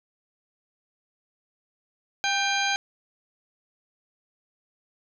harmonic tone with a mistuned harmonic, 800 Hz, G5, 35 cents sharp, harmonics 1 / 2 / 3 / 4 / 5 / 6 / 8, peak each -28 / -28 / -29 / -32 / -32 / -36 / -34 dBFS, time 2.24-2.76 s, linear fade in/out 0 ms, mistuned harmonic 2, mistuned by -48 cents, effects none

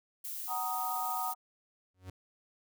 violet noise, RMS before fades -40 dBFS, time 0.24-1.34 s, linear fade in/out 10 ms
sine chord, D# minor, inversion first, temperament just, 746.7 / 933.4 / 1244.5 Hz, F#5 / A#5 / D#6, +16 / +2 / 0 cents, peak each -37 dBFS, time 0.47-1.35 s, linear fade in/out 50 ms
45% pulse tone with exponential growth, 92.5 Hz, F#2, in tune, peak -40 dBFS, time 1.94-2.1 s, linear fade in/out 5 ms, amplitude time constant 33 ms
effects none

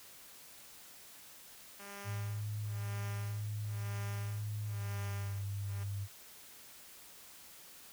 5% pulse tone with tremolo, 200.6 Hz, G3, 40 cents sharp, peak -34 dBFS, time 1.79-5.84 s, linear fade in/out 10 ms, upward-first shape sine, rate 1 Hz, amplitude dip 100%
sine tone with pitch glide, 105.5 to 100.04 Hz, G#2 to G2, +28 to +36 cents, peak -36 dBFS, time 2.04-6.08 s, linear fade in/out 50 ms, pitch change -92 cents, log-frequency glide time 4.7-5.08 s
effects white hiss -55 dBFS RMS until 7.92 s

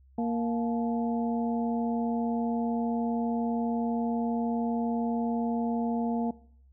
harmonic tone with a mistuned harmonic, 233.1 Hz, A#3, in tune, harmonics 1 / 2 / 3 / 4, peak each -27 / -36 / -35 / -40 dBFS, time 0.18-6.31 s, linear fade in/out 5 ms, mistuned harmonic 4, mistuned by -130 cents, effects noise-tail reverb RT60 0.6 s tail -20 dB re dry + added 66 Hz sine -55 dBFS peak until 6.72 s

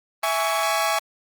sawtooth chord, C# minor, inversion first, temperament equal with one note detuned, 659.3 / 830.6 / 1123.6 Hz, E5 / G#5 / C#6, 0 / 0 / +23 cents, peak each -21 dBFS, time 0.23-0.99 s, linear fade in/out 5 ms, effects Opus 24 kbps

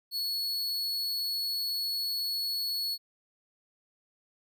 45% pulse tone, 4386 Hz, C#8, 19 cents flat, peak -29 dBFS, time 0.11-2.98 s, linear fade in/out 50 ms, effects none

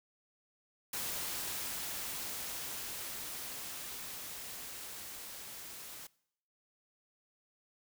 white noise with level ramp, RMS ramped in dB -38 to -48 dBFS, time 0.93-6.07 s, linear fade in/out 5 ms, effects noise-tail reverb RT60 0.7 s tail -22 dB re dry

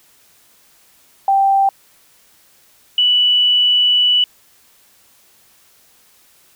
sine tone pair in turn, 784 / 2960 Hz, G5 / F#7, 0 / 0 cents, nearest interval octave + major seventh, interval 2300 cents, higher second, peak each -10 dBFS, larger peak neither, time 1.28-1.69 / 2.98-4.24 s, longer second, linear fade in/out 2 ms, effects white hiss -52 dBFS RMS until 6.55 s

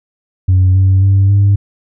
sine tone with pitch steps, 92.8 / 95.19 / 97.64 / 100.15 Hz, F#2 / F#2 / G2 / G2, +6 / +50 / -6 / +38 cents, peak -4 dBFS, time 0.48-1.56 s, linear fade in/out 10 ms, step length 270 ms, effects tanh soft clip ceiling -4 dBFS

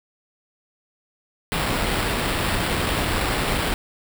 pink noise with sample-and-hold, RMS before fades -23 dBFS, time 1.52-3.74 s, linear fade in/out 0 ms, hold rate 6300 Hz, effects none

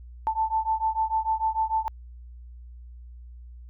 sine beating tone pair, 880 / 886.7 Hz, A5 / A5, 0 / +13 cents, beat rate 6.7 Hz, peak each -26 dBFS, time 0.27-1.88 s, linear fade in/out 0 ms, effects added 60 Hz sine -41 dBFS peak until 3.69 s

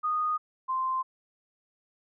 sine tone pair in turn, 1236 / 1042.4 Hz, D#6 / C6, -12 / -7 cents, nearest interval minor third, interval 295 cents, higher first, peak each -25 / -26 dBFS, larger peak first, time 0.03-0.38 / 0.68-1.03 s, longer neither, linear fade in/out 20 ms, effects none

